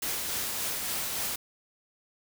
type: noise with tremolo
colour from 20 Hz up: white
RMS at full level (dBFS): -31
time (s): 0.02-1.36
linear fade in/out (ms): 5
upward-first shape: triangle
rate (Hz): 3.5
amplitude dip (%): 30
effects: none